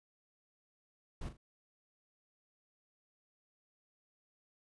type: noise with echo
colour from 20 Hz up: brown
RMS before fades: -41 dBFS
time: 1.21-1.29 s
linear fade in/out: 5 ms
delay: 40 ms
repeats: 2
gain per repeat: -10 dB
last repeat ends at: 1.37 s
effects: resampled to 24000 Hz